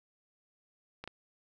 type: clicks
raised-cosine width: 0.3 ms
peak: -26 dBFS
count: 2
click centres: 1.04 / 1.076 s
effects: none